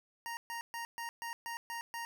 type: tone bursts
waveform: 25% pulse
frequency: 932.3 Hz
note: A#5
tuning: in tune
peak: -35 dBFS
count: 8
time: 0.26-2.05 s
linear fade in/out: 0 ms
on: 110 ms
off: 130 ms
effects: none